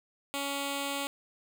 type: tone with notch filter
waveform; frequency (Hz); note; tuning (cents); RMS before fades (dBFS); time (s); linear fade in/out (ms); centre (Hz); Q
5% pulse; 280; C#4; +18; -34; 0.34-1.07; 0; 1700; 1.8
effects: none